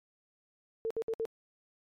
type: tone bursts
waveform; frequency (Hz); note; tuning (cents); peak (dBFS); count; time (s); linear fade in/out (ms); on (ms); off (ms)
sine; 449.8; A4; +38; -30; 4; 0.85-1.253; 0; 55; 61
effects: MP3 64 kbps